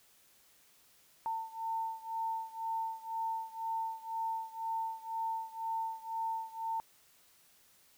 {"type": "beating tone pair", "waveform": "sine", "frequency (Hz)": [899, 901], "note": ["A5", "A5"], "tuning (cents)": [37, 41], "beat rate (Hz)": 2, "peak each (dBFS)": [-37, -39], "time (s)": [1.26, 6.8], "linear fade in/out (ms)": 0, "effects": ["white hiss -65 dBFS RMS until 7.97 s"]}